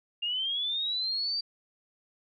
sine linear sweep, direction up, 2794 to 4686 Hz, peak -28 dBFS, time 0.22-1.41 s, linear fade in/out 10 ms, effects none

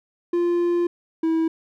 triangle tone pair in turn, 347.4 / 324.6 Hz, F4 / E4, -9 / -27 cents, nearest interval minor second, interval 118 cents, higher first, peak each -16 dBFS, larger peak neither, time 0.33-0.87 / 1.23-1.48 s, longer first, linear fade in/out 5 ms, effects none

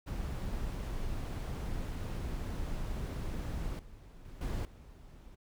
brown noise with level steps, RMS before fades -37 / -52 / -48 / -35 / -52 dBFS, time 0.06-5.36 s, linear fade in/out 20 ms, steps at 3.79 / 4.25 / 4.41 / 4.65 s, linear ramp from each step 2 ms, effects none

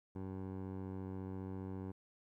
15% pulse tone with low-pass filter, 94.7 Hz, F#2, 41 cents sharp, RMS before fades -44 dBFS, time 0.15-1.92 s, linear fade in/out 10 ms, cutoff 780 Hz, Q 0.73, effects 13-bit

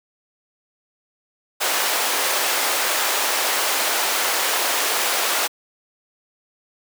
pink high-pass noise, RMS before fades -21 dBFS, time 1.6-5.48 s, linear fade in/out 20 ms, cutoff 580 Hz, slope 12 dB/octave, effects high-pass 300 Hz 12 dB/octave

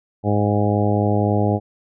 harmonic tone with a mistuned harmonic, 103.83 Hz, G#2, in tune, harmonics 1 / 2 / 3 / 4 / 5 / 6 / 7 / 8, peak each -19 / -22 / -24 / -25 / -26 / -27 / -27 / -28 dBFS, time 0.23-1.6 s, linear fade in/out 50 ms, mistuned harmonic 8, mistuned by -27 cents, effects none

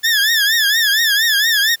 20% pulse tone with vibrato, 1736 Hz, A6, 24 cents flat, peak -7 dBFS, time 0.03-1.76 s, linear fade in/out 20 ms, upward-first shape triangle, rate 4.3 Hz, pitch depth 150 cents each way, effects white hiss -50 dBFS RMS until 1.8 s

